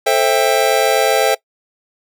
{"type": "chord", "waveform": "square", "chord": "A minor seventh", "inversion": "none", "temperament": "just", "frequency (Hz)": [440, 528, 660, 792], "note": ["A4", "C5", "E5", "G5"], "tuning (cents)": [0, 16, 2, 18], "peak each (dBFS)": -18, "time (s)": [0.06, 1.35], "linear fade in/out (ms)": 10, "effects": ["noise-tail reverb RT60 0.1 s tail -21 dB re dry"]}